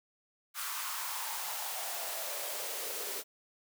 white noise with high-pass filter sweep, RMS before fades -38 dBFS, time 0.54-3.24 s, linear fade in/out 50 ms, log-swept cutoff 1200 to 400 Hz, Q 3.9, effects none

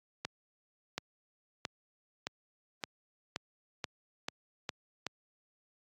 accelerating click train, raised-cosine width 0.2 ms, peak -17 dBFS, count 10, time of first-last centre 0.25-5.067 s, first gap 730 ms, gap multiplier 0.92, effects high-pass 100 Hz 12 dB/octave + AAC 48 kbps

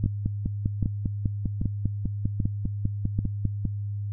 two click trains, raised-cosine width 5 ms, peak -13 / -13 dBFS, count 5 / 19, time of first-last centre 0.04-3.19 / 0.06-3.653 s, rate 1.27 / 5.01 Hz, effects added 102 Hz sine -28 dBFS peak until 4.12 s

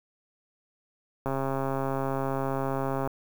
click train, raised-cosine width 1 ms, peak -16 dBFS, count 246, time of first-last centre 1.26-3.075 s, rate 135 Hz, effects 7-bit

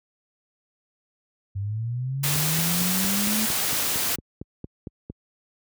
sine linear sweep, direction up, 95.6 to 220 Hz, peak -25 dBFS, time 1.55-3.46 s, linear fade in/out 10 ms
white noise, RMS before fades -25 dBFS, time 2.23-4.16 s, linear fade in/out 10 ms
click train, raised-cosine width 3 ms, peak -21 dBFS, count 13, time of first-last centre 2.36-5.1 s, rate 4.38 Hz
effects high-pass 60 Hz 12 dB/octave

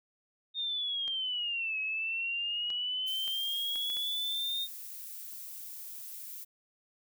sine linear two-way sweep, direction down then up, 3688 to 2554 to 3688 Hz, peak -31 dBFS, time 0.54-4.68 s, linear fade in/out 50 ms, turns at 1.79 s
clicks, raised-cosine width 0.2 ms, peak -29 dBFS, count 6, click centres 1.079 / 2.703 / 3.278 / 3.758 / 3.901 / 3.969 s
violet noise, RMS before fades -44 dBFS, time 3.06-6.45 s, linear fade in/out 20 ms
effects none

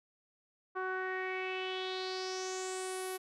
sawtooth tone with low-pass filter sweep, 373.7 Hz, F#4, 17 cents sharp, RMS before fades -38 dBFS, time 0.75-3.18 s, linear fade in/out 20 ms, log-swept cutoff 1300 to 12000 Hz, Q 4.7, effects none

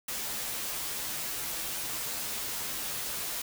white noise with comb filter, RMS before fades -35 dBFS, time 0.08-3.42 s, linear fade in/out 5 ms, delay 11 ms, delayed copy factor -0.6, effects none

